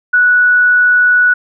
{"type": "tone", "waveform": "sine", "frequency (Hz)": 1473, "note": "F#6", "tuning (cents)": -8, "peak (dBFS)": -6, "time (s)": [0.13, 1.34], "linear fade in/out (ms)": 10, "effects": []}